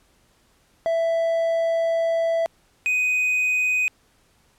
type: tone pair in turn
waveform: triangle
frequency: 662 / 2499 Hz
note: E5 / D#7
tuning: +7 / +7 cents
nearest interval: octave + major seventh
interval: 2300 cents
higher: second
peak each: -17 dBFS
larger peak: neither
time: 0.86-2.46 / 2.86-3.88 s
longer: first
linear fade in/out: 0 ms
effects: pink hiss -61 dBFS RMS until 4.58 s + low-pass 12000 Hz 12 dB/octave